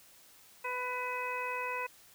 harmonic tone with a mistuned harmonic, 498 Hz, B4, 14 cents sharp, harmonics 1 / 2 / 3 / 4 / 5, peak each -41 / -37 / -44 / -43 / -39 dBFS, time 0.64-1.87 s, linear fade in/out 10 ms, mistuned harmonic 5, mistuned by +34 cents, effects white hiss -59 dBFS RMS until 2.14 s

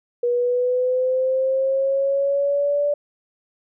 sine linear sweep, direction up, 481 to 583 Hz, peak -17 dBFS, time 0.23-2.94 s, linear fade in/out 5 ms, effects none

